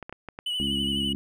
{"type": "clicks", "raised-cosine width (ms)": 0.5, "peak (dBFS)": -22, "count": 5, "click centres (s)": [0.027, 0.095, 0.126, 0.287, 0.389]}
{"type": "tone with vibrato", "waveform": "triangle", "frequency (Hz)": 2960, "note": "F#7", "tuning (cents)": 0, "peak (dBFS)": -25, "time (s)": [0.46, 1.13], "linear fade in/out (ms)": 5, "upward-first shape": "sine", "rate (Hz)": 12, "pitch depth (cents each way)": 39}
{"type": "harmonic tone", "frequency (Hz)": 69.3, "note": "C#2", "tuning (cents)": 0, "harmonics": [1, 2, 3, 4, 5], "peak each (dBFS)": [-37, -39, -30, -33, -38], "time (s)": [0.6, 1.15], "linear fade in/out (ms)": 0}
{"effects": []}